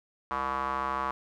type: tone with band-pass filter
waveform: square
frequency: 66.6 Hz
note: C2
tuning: 31 cents sharp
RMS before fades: -31 dBFS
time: 0.31-1.11 s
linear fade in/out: 0 ms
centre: 1100 Hz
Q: 5
effects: none